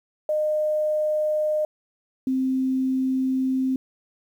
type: tone pair in turn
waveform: sine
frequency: 611 / 261.5 Hz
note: D#5 / C4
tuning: -32 / -1 cents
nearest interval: octave + minor third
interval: 1469 cents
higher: first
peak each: -20 dBFS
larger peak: neither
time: 0.29-1.65 / 2.27-3.76 s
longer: second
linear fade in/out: 2 ms
effects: 9-bit